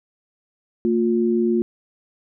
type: tone pair together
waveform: sine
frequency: 227.4 / 354.4 Hz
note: A#3 / F4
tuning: -43 / +25 cents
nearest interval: minor sixth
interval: 768 cents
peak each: -19 dBFS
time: 0.85-1.62 s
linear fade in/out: 0 ms
effects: none